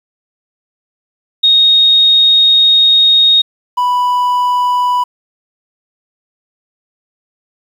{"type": "tone pair in turn", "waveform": ["sine", "triangle"], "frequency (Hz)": [3729, 987.7], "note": ["A#7", "B5"], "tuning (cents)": [0, 0], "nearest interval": "octave + major seventh", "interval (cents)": 2300, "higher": "first", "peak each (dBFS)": [-5, -8], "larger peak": "first", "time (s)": [[1.43, 3.42], [3.77, 5.04]], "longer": "first", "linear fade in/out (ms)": 10, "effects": ["7-bit"]}